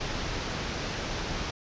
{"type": "low-pass noise", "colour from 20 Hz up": "pink", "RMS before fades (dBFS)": -33, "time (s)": [0, 1.51], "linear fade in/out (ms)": 10, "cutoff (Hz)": 6300, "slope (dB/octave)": 48, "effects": ["resampled to 16000 Hz"]}